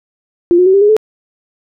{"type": "tone with pitch steps", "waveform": "sine", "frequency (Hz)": [346.7, 362.5, 379, 396.2, 414.2, 433], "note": ["F4", "F#4", "F#4", "G4", "G#4", "A4"], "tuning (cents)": [-13, -35, 42, 18, -5, -28], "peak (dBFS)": -5, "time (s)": [0.51, 0.966], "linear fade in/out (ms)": 0, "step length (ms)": 76, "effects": []}